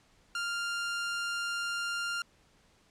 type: tone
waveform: sawtooth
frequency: 1396.9 Hz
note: F6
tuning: in tune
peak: -28 dBFS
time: 0.35-2.22 s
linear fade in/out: 2 ms
effects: pink hiss -65 dBFS RMS until 2.9 s + low-pass 8000 Hz 12 dB/octave